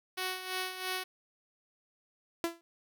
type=tone with tremolo; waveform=5% pulse; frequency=371.4 Hz; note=F#4; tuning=7 cents sharp; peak=-21 dBFS; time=0.17-1.04 s; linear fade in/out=10 ms; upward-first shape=sine; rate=3 Hz; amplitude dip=65%
type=tone with exponential decay; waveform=sawtooth; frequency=337 Hz; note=E4; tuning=38 cents sharp; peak=-23 dBFS; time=2.44-2.61 s; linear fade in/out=0 ms; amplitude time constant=36 ms
effects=none